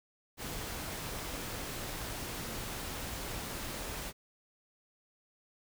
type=noise; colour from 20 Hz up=pink; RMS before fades=-40 dBFS; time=0.37-4.13 s; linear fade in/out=50 ms; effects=none